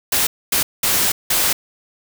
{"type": "noise bursts at uneven times", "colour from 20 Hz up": "white", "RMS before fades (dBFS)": -17, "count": 4, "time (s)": [[0.12, 0.27], [0.52, 0.63], [0.83, 1.12], [1.3, 1.53]], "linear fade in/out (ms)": 5, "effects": []}